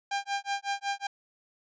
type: tone with tremolo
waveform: sawtooth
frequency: 799 Hz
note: G5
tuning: 33 cents sharp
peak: -23 dBFS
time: 0.11-1.07 s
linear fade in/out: 5 ms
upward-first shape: sine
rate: 5.4 Hz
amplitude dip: 100%
effects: resampled to 16000 Hz